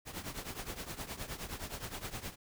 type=noise with tremolo; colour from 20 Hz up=pink; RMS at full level=-39 dBFS; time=0.05-2.36 s; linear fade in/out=50 ms; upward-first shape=triangle; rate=9.6 Hz; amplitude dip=85%; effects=none